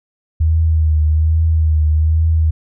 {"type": "tone with vibrato", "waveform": "sine", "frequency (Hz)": 78.8, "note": "D#2", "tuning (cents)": 23, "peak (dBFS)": -10, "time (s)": [0.4, 2.51], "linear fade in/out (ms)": 10, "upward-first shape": "triangle", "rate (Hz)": 1.2, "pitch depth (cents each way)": 50, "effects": []}